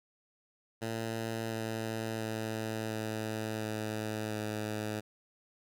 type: tone with pitch steps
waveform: 10% pulse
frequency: 113 / 111.83 / 110.67 / 109.53 / 108.4 / 107.28 Hz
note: A2 / A2 / A2 / A2 / A2 / A2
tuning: +47 / +29 / +11 / -7 / -25 / -43 cents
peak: -26 dBFS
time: 0.81-5.01 s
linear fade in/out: 20 ms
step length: 700 ms
effects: none